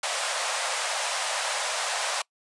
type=band-pass noise; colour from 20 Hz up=pink; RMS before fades=-29 dBFS; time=0.03-2.22 s; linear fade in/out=5 ms; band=560 to 10000 Hz; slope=48 dB/octave; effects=noise-tail reverb RT60 0.1 s tail -24 dB re dry + resampled to 24000 Hz